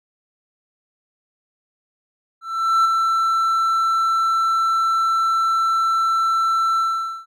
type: tone with ADSR envelope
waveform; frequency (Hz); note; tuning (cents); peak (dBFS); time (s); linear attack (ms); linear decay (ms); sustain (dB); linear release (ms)
triangle; 1336; E6; +23; -10; 2.41-7.26; 440; 9; -4; 470
effects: none